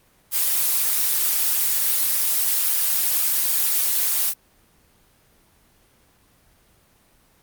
blue noise, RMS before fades -20 dBFS, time 0.31-4.34 s, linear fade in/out 50 ms, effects pink hiss -58 dBFS RMS until 7.42 s + Opus 24 kbps

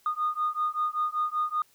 sine beating tone pair, 1226 / 1231.2 Hz, D#6 / D#6, -26 / -19 cents, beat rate 5.2 Hz, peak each -28 dBFS, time 0.06-1.62 s, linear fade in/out 2 ms, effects tanh soft clip ceiling -19 dBFS + white hiss -63 dBFS RMS until 1.74 s

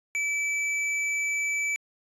square tone, 2308 Hz, D7, 31 cents flat, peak -26 dBFS, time 0.15-1.76 s, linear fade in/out 0 ms, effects resampled to 24000 Hz

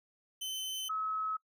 sawtooth / sine tone pair in turn, 3059 / 1286.2 Hz, G7 / E6, -43 / -43 cents, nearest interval octave + minor third, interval 1500 cents, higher first, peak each -33 / -32 dBFS, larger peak second, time 0.41-0.89 / 0.89-1.37 s, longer neither, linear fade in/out 10 ms, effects noise-tail reverb RT60 0.1 s tail -23 dB re dry

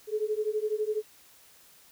sine beating tone pair, 421.8 / 433.8 Hz, G#4 / A4, +27 / -25 cents, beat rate 12 Hz, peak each -30 dBFS, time 0.07-1.03 s, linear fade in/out 50 ms, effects white hiss -57 dBFS RMS until 1.91 s

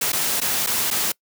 white noise with dropouts, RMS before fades -22 dBFS, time 0.01-1.12 s, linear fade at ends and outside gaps 5 ms, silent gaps 0.12-0.129 / 0.403-0.414 / 0.664-0.671 / 0.904-0.91 s, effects noise-tail reverb RT60 0.1 s tail -25 dB re dry + high-pass 100 Hz 12 dB/octave

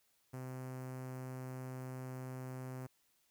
sawtooth tone with notch filter, 129 Hz, C3, 24 cents flat, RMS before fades -45 dBFS, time 0.33-2.87 s, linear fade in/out 10 ms, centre 3600 Hz, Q 0.62, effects white hiss -75 dBFS RMS until 3.3 s

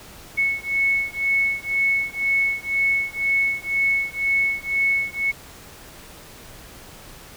sine beating tone pair, 2202 / 2204 Hz, C#7 / C#7, -12 / -11 cents, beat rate 2 Hz, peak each -22 / -22 dBFS, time 0.37-5.32 s, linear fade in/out 20 ms, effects pink hiss -43 dBFS RMS until 7.36 s

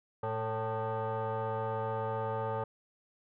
sine tone with frequency modulation, 220 Hz, A3, in tune, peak -30 dBFS, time 0.23-2.64 s, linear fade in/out 5 ms, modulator 333 Hz, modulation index 2.7, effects tanh soft clip ceiling -28 dBFS

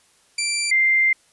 15% pulse / sine tone pair in turn, 2349 / 2093 Hz, D7 / C7, 0 / 0 cents, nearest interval major second, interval 200 cents, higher first, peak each -14 dBFS, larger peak neither, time 0.38-0.71 / 0.71-1.13 s, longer second, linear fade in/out 5 ms, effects white hiss -58 dBFS RMS until 1.32 s + resampled to 24000 Hz

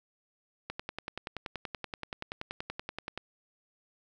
click train, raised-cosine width 0.3 ms, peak -20 dBFS, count 27, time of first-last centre 0.7-3.176 s, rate 10.5 Hz, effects none

